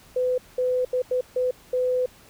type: tone bursts at uneven times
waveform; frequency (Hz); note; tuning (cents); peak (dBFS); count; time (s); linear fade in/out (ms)
sine; 504; B4; +35; -20; 6; 0.16-0.38 / 0.58-0.85 / 0.93-1.02 / 1.11-1.21 / 1.36-1.51 / 1.73-2.06; 5
effects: pink hiss -52 dBFS RMS until 2.29 s